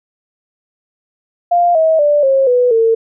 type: tone with pitch steps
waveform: sine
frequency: 698.5 / 640.5 / 587.4 / 538.6 / 493.9 / 452.9 Hz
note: F5 / E5 / D5 / C#5 / B4 / A#4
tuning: 0 / -50 / 0 / -50 / 0 / -50 cents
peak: -8 dBFS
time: 1.51-2.95 s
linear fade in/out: 10 ms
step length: 240 ms
effects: none